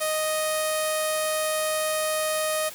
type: tone with low-pass filter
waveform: sawtooth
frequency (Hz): 622.3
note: D#5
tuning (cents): 0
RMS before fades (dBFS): -26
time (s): 0-2.7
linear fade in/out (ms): 20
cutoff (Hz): 11000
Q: 4.4
effects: white hiss -41 dBFS RMS until 2.74 s